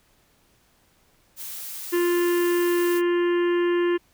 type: noise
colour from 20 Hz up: blue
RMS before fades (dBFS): -35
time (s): 1.36-3.02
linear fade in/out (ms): 50
type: harmonic tone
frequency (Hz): 349.2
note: F4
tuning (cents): 0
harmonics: 1 / 3 / 4 / 5 / 6 / 7 / 8 / 9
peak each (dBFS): -19 / -33 / -42 / -33 / -42 / -45 / -40 / -46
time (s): 1.92-3.98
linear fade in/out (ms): 20
effects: pink hiss -62 dBFS RMS until 4.13 s